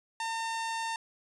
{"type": "tone", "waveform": "sawtooth", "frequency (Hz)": 907, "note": "A#5", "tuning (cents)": -48, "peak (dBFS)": -28, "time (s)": [0.2, 0.96], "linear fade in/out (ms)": 2, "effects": ["resampled to 22050 Hz"]}